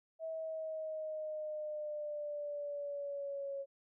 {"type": "linear sweep", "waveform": "sine", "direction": "down", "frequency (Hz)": [648, 551], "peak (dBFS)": -38, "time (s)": [0.19, 3.66], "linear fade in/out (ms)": 50, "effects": []}